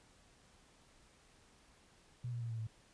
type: tone with pitch steps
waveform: sine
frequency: 122 / 119.14 / 116.36 / 113.63 / 110.97 Hz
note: B2 / A#2 / A#2 / A#2 / A2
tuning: -21 / +38 / -3 / -44 / +15 cents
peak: -38 dBFS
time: 2.24-2.67 s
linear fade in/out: 5 ms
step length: 86 ms
effects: pink hiss -66 dBFS RMS until 2.93 s + resampled to 22050 Hz